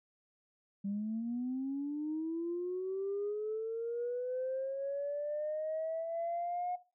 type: linear sweep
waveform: sine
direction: up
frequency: 196 to 723 Hz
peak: -33 dBFS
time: 0.84-6.76 s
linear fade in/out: 10 ms
effects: noise-tail reverb RT60 0.3 s tail -17 dB re dry + tanh soft clip ceiling -29 dBFS